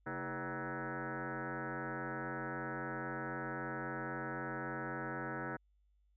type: tone with frequency modulation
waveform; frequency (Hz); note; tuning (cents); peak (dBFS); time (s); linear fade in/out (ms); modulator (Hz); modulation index
sine; 587.3; D5; 0; -38; 0.06-5.57; 10; 181; 6.2
effects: added 50 Hz sine -69 dBFS peak until 6.16 s